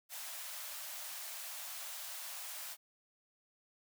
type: high-pass noise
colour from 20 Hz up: white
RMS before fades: -45 dBFS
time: 0.09-2.77 s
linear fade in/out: 50 ms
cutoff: 570 Hz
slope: 96 dB/octave
effects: none